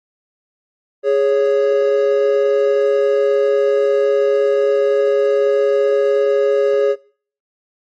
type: tone pair together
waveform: triangle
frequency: 414.1 / 554.4 Hz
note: G#4 / C#5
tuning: -5 / 0 cents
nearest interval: perfect fourth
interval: 505 cents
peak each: -12 / -13 dBFS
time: 1.03-6.96 s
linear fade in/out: 50 ms
effects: noise-tail reverb RT60 0.5 s tail -22 dB re dry + MP3 32 kbps